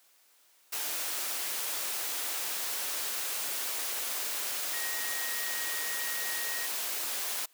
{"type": "tone in noise", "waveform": "sine", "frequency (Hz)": 1882, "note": "A#6", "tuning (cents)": 16, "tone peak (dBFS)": -38, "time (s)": [4.73, 6.67], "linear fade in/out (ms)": 10, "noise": "white", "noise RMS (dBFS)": -34, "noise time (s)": [0.72, 7.46], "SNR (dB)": -7, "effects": ["white hiss -64 dBFS RMS until 7.53 s", "high-pass 400 Hz 12 dB/octave"]}